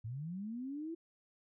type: linear sweep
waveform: sine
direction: up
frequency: 103.83 to 338.6 Hz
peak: -39 dBFS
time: 0.04-0.95 s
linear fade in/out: 10 ms
effects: none